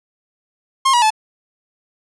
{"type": "tone with pitch steps", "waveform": "45% pulse", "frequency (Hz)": [1068, 962.5, 867.5], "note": ["C6", "B5", "A5"], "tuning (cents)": [35, -45, -25], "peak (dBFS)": -11, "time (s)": [0.85, 1.105], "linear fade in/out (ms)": 10, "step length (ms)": 85, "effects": ["resampled to 24000 Hz"]}